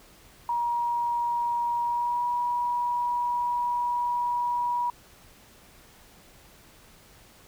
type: tone with pitch glide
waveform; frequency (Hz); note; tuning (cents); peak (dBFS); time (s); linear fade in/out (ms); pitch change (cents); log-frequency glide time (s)
sine; 951 to 965.9; A#5 to B5; +34 to -39; -24; 0.49-4.9; 2; +27; 1.84-2.24
effects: pink hiss -54 dBFS RMS until 7.47 s